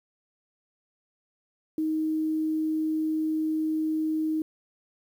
sine tone with quantisation, 313.7 Hz, D#4, 14 cents sharp, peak -24 dBFS, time 1.78-4.42 s, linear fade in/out 2 ms, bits 9, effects none

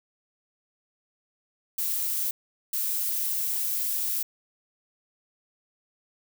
violet noise bursts at uneven times, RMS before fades -28 dBFS, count 2, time 1.78-2.31 / 2.73-4.23 s, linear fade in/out 5 ms, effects none

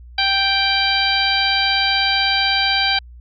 harmonic tone, 784 Hz, G5, in tune, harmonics 1 / 2 / 3 / 4 / 5 / 6, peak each -22 / -22 / -22 / -22 / -22 / -22 dBFS, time 0.18-2.99 s, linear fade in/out 5 ms, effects added 60 Hz sine -37 dBFS peak until 3.2 s

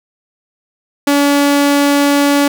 sawtooth tone, 285.1 Hz, C#4, 49 cents sharp, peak -5 dBFS, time 1.07-2.48 s, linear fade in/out 5 ms, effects none

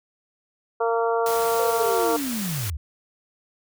harmonic tone, 230 Hz, A#3, 23 cents flat, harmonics 2 / 3 / 4 / 5 / 6, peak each -22 / -26 / -28 / -30 / -32 dBFS, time 0.8-2.17 s, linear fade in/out 10 ms
white noise, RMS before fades -32 dBFS, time 1.26-2.7 s, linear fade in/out 2 ms
sine linear sweep, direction down, 523.3 to 63.8 Hz, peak -26 dBFS, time 1.59-2.77 s, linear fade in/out 5 ms
effects none

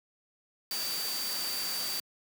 sine tone in noise, 4631 Hz, D8, 25 cents flat, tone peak -34 dBFS, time 0.71-2 s, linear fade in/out 2 ms, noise white, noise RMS -36 dBFS, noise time 0.71-2 s, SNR -1 dB, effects high-pass 150 Hz 12 dB/octave

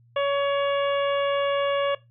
harmonic tone, 562 Hz, C#5, 24 cents sharp, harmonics 1 / 2 / 3 / 4 / 5 / 6, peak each -22 / -28 / -34 / -37 / -34 / -39 dBFS, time 0.16-1.95 s, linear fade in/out 5 ms, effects noise-tail reverb RT60 0.2 s tail -19 dB re dry + added 118 Hz sine -54 dBFS peak until 2.1 s

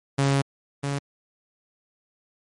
sawtooth tone pair in turn, 138.3 / 140.8 Hz, C#3 / C#3, -4 / +27 cents, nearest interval unison, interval 31 cents, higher second, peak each -15 / -21 dBFS, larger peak first, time 0.18-0.42 / 0.83-0.99 s, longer first, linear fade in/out 10 ms, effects MP3 48 kbps

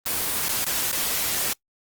white noise with dropouts, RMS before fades -25 dBFS, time 0.06-1.53 s, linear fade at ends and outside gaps 1 ms, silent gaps 0.485-0.492 / 0.644-0.665 / 0.916-0.927 s, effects noise-tail reverb RT60 0.1 s tail -24 dB re dry + Opus 24 kbps

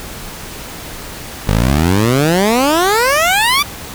15% pulse exponential sweep, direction up, 47.83 to 1200 Hz, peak -4 dBFS, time 1.47-3.63 s, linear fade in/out 10 ms, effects pink hiss -29 dBFS RMS until 3.94 s

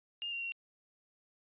sine tone with pitch steps, 2820 / 2764 / 2744 Hz, F7 / F7 / F7, +16 / -19 / -31 cents, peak -36 dBFS, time 0.22-0.52 s, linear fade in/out 0 ms, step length 100 ms, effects resampled to 8000 Hz

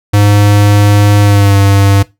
square tone with pitch glide, 102.7 to 99.2 Hz, G#2 to G2, -19 to +21 cents, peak -5 dBFS, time 0.13-2.03 s, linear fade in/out 10 ms, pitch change -60 cents, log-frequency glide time 1.21-1.56 s, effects noise-tail reverb RT60 0.2 s tail -19 dB re dry

